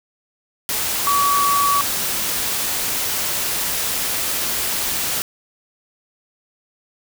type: tone in noise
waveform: sine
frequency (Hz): 1137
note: C#6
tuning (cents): +44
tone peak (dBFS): -15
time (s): 1.07-1.81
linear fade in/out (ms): 0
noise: white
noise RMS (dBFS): -22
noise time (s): 0.69-5.22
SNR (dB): +4
effects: none